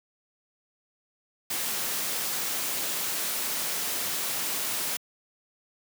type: noise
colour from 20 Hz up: white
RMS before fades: -30 dBFS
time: 1.5-4.97 s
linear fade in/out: 5 ms
effects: high-pass 150 Hz 12 dB/octave